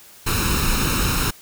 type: noise with comb filter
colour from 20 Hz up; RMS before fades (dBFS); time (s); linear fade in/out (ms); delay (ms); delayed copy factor
pink; -20; 0.26-1.31; 10; 0.75; +0.7
effects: white hiss -46 dBFS RMS until 1.41 s